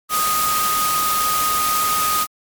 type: tone in noise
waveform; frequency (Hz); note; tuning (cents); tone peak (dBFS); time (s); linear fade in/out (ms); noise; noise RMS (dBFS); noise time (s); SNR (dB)
sine; 1244.5; D#6; 0; -18; 0.09-2.27; 50; white; -22; 0.09-2.27; +1
effects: MP3 96 kbps